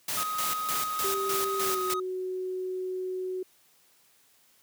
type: noise with tremolo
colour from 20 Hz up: white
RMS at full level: -31 dBFS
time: 0.08-1.94 s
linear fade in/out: 5 ms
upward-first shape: square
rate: 3.3 Hz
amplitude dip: 65%
type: tone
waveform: triangle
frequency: 1256 Hz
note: D#6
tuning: 16 cents sharp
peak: -28 dBFS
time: 0.17-2 s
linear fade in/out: 5 ms
type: tone with pitch glide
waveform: sine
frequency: 390.7 to 370.7 Hz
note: G4 to F#4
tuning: -6 to +3 cents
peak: -30 dBFS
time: 1.04-3.43 s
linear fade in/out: 5 ms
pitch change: -91 cents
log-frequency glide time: 1.59-1.82 s
effects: white hiss -63 dBFS RMS until 4.62 s + high-pass 100 Hz 12 dB/octave